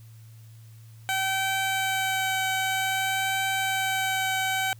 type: tone with vibrato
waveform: 15% pulse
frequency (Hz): 767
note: G5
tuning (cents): -38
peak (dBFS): -18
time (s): 1.09-4.73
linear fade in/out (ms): 0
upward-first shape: triangle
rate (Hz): 0.53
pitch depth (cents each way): 11
effects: added 112 Hz sine -45 dBFS peak until 4.79 s + white hiss -60 dBFS RMS until 4.79 s